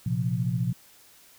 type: chord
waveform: sine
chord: Bb suspended second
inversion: none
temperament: equal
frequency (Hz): 116.54 / 130.81 / 174.61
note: Bb2 / C3 / F3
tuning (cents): 0 / 0 / 0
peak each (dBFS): -28 / -28 / -29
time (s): 0.06-0.73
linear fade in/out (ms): 5
effects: white hiss -55 dBFS RMS until 1.38 s